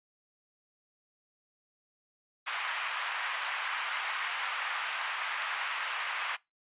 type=band-pass noise; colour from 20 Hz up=pink; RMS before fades=-35 dBFS; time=2.46-6.37 s; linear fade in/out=20 ms; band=990 to 3000 Hz; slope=24 dB/octave; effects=noise-tail reverb RT60 0.2 s tail -22 dB re dry + resampled to 8000 Hz